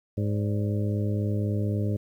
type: harmonic tone with a mistuned harmonic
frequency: 103.83 Hz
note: G#2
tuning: in tune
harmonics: 1 / 2 / 3 / 4 / 5 / 6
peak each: -25 / -31 / -35 / -37 / -39 / -41 dBFS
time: 0.17-1.97 s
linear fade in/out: 10 ms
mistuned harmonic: 6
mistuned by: -100 cents
effects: 10-bit